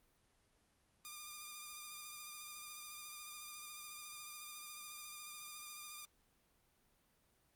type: tone with vibrato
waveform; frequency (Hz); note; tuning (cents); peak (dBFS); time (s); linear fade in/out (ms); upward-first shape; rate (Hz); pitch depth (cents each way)
5% pulse; 1203; D6; +41; -37; 1.05-6.05; 0; sine; 14; 25
effects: pink hiss -75 dBFS RMS until 7.55 s + Opus 32 kbps